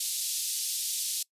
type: band-pass noise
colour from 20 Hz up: white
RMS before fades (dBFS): -32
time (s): 0-1.23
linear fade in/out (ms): 5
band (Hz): 3500 to 12000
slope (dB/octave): 24
effects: noise-tail reverb RT60 0.1 s tail -23 dB re dry + resampled to 32000 Hz